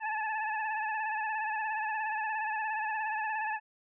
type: tone with vibrato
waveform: 25% pulse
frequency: 865 Hz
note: A5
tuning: 30 cents flat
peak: -27 dBFS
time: 0-3.6 s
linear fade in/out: 50 ms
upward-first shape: sine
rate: 17 Hz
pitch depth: 47 cents each way
effects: resampled to 8000 Hz